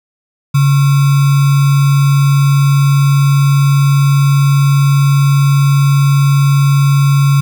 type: tone with sample-and-hold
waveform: sine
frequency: 140 Hz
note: C#3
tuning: 18 cents sharp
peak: -6 dBFS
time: 0.54-7.41 s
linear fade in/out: 10 ms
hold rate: 1225 Hz
effects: none